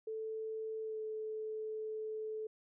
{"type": "tone with pitch glide", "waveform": "sine", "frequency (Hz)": [440, 434.7], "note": ["A4", "A4"], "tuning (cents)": [0, -21], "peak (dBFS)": -38, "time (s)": [0.07, 2.47], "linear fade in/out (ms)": 5, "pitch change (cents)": -21, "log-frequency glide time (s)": [0.82, 1], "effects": []}